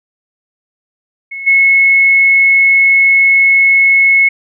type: tone with level steps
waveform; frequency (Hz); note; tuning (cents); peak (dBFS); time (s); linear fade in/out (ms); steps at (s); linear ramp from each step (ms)
sine; 2187; C#7; -24; -21 / -5; 1.31-4.29; 10; 1.46; 20
effects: none